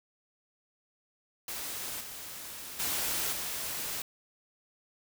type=noise with level steps; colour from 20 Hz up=white; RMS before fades=-38 / -43 / -32 / -36 dBFS; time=1.48-4.02 s; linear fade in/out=2 ms; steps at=2 / 2.79 / 3.32 s; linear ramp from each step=10 ms; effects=none